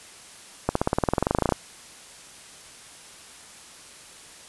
accelerating click train, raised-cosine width 1 ms, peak -6 dBFS, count 19, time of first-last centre 0.69-1.523 s, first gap 64 ms, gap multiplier 0.96, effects white hiss -46 dBFS RMS until 4.48 s + resampled to 24000 Hz

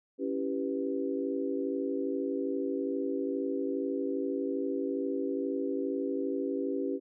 sine chord, C# half-diminished seventh, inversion none, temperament equal, 277.2 / 329.6 / 392 / 493.9 Hz, C#4 / E4 / G4 / B4, 0 / 0 / 0 / 0 cents, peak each -33 / -38 / -34 / -37 dBFS, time 0.18-7 s, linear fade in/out 50 ms, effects none

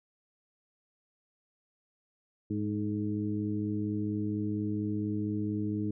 harmonic tone with a mistuned harmonic, 104.3 Hz, G#2, 8 cents sharp, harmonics 1 / 2 / 3 / 4, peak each -35 / -34 / -33 / -43 dBFS, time 2.5-5.91 s, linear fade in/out 5 ms, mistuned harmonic 4, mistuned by +37 cents, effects none

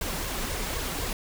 pink noise with flanger, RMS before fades -31 dBFS, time 0.01-1.13 s, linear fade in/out 2 ms, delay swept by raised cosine 1.8 to 5.3 ms, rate 3.9 Hz, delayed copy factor +0.7, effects none

